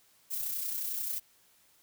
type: noise with amplitude modulation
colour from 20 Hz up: violet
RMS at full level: -33 dBFS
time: 0.3-1.2 s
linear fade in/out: 20 ms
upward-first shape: sine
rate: 31.3 Hz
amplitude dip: 40%
effects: white hiss -65 dBFS RMS until 1.82 s